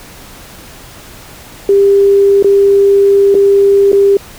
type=tone with dropouts; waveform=sine; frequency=397.9 Hz; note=G4; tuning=26 cents sharp; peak=-4 dBFS; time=1.69-4.17 s; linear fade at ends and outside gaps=2 ms; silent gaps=2.426-2.444 / 3.344-3.35 / 3.919-3.929 s; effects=pink hiss -34 dBFS RMS until 4.38 s